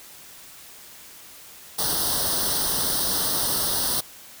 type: noise with comb filter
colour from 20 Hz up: white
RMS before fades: -24 dBFS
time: 1.78-4.01 s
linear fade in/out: 10 ms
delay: 0.21 ms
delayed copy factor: +1
effects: white hiss -45 dBFS RMS until 4.4 s